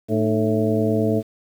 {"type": "harmonic tone with a mistuned harmonic", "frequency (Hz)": 109.8, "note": "A2", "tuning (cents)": -3, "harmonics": [1, 2, 3, 4, 5, 6], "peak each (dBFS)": [-24, -22, -24, -23, -29, -26], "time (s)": [0.08, 1.23], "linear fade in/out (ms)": 50, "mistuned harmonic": 3, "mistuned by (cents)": -110, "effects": ["8-bit"]}